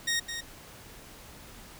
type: tone with echo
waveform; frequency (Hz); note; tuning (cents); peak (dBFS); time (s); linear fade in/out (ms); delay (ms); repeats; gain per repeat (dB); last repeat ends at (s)
15% pulse; 1864.7; A#6; 0; -20; 0.07-0.2; 10; 210; 1; -8; 0.41
effects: pink hiss -49 dBFS RMS until 1.79 s